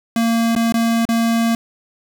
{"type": "tone with dropouts", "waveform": "square", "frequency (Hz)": 229.7, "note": "A#3", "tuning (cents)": -25, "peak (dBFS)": -15, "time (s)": [0.16, 1.55], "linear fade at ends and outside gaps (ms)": 2, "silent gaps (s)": [[0.552, 0.562], [0.723, 0.741], [1.053, 1.089]], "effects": ["7-bit"]}